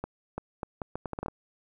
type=accelerating click train; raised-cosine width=1 ms; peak=-19 dBFS; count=11; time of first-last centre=0.04-1.283 s; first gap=340 ms; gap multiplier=0.74; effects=10-bit